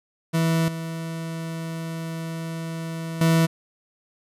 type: tone with level steps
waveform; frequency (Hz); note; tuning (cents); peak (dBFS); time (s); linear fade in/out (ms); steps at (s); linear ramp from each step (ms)
40% pulse; 163.7; E3; -12; -18 / -28 / -15; 0.33-3.47; 20; 0.68 / 3.21; 2
effects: resampled to 32000 Hz + 9-bit